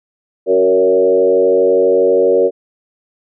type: tone with frequency modulation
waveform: sine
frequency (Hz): 466.2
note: A#4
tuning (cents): 0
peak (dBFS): -8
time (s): 0.46-2.51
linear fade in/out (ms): 50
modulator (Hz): 92.3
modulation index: 1.2
effects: none